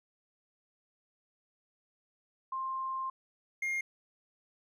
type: tone pair in turn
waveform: sine / triangle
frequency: 1055 / 2127 Hz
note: C6 / C7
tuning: +14 / +28 cents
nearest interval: octave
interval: 1214 cents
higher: second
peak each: -33 / -29 dBFS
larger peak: second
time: 2.52-3.1 / 3.62-3.81 s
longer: first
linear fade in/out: 5 ms
effects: none